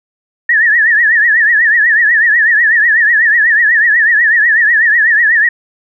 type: tone with vibrato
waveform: sine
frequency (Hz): 1801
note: A6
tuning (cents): +40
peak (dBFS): -6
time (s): 0.49-5.49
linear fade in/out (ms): 5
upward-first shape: triangle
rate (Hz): 8.1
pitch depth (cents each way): 150
effects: none